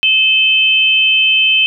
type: tone pair together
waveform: sine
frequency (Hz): 2593 / 3084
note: E7 / G7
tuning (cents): -29 / -29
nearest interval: minor third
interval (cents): 300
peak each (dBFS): -11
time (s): 0.03-1.66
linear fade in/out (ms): 0
effects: none